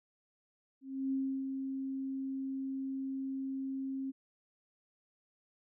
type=tone with ADSR envelope; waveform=sine; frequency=268 Hz; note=C4; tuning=42 cents sharp; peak=-30 dBFS; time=0.81-4.12 s; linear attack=310 ms; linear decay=320 ms; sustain=-5 dB; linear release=24 ms; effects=none